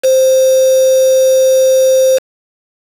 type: tone with quantisation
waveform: sine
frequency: 523.3 Hz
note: C5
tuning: in tune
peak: -6 dBFS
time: 0.03-2.19 s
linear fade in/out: 20 ms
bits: 3
effects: resampled to 32000 Hz